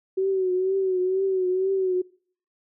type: tone with vibrato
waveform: sine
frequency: 376.1 Hz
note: F#4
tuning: 28 cents sharp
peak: -20 dBFS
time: 0.17-2.02 s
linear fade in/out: 10 ms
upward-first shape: triangle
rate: 2.1 Hz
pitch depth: 64 cents each way
effects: noise-tail reverb RT60 0.5 s tail -23 dB re dry